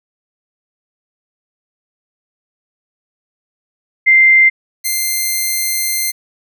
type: tone pair in turn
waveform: sine / 5% pulse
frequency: 2089 / 2089 Hz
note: C7 / C7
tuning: -3 / -3 cents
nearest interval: unison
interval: 0 cents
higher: neither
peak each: -5 dBFS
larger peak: neither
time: 4.06-4.5 / 4.84-6.12 s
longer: second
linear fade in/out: 20 ms
effects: none